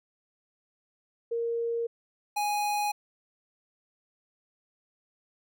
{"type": "tone pair in turn", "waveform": ["sine", "square"], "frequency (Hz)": [465.6, 829.6], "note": ["A#4", "G#5"], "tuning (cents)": [-2, -2], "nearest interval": "minor seventh", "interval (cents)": 1000, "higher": "second", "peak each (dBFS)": -27, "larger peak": "neither", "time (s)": [[1.31, 1.87], [2.36, 2.92]], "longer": "neither", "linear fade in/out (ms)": 10, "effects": []}